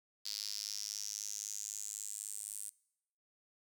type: tone with high-pass filter sweep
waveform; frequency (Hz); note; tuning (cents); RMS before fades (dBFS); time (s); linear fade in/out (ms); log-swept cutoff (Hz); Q
sawtooth; 103.83; G#2; 0; -43; 0.25-2.7; 10; 4700 to 8900; 5.4
effects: noise-tail reverb RT60 0.8 s tail -24 dB re dry